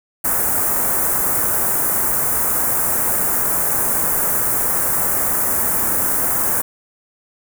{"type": "band-stop noise", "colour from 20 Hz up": "white", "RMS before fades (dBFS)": -18, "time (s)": [0.24, 6.62], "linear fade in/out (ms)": 10, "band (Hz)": [1600, 8400], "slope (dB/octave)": 24, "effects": []}